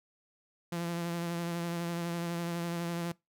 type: tone with vibrato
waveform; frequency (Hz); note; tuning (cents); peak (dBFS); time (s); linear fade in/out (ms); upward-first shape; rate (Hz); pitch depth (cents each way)
sawtooth; 170.7; F3; -39; -29; 0.72-3.12; 5; sine; 12; 23
effects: noise-tail reverb RT60 0.2 s tail -23 dB re dry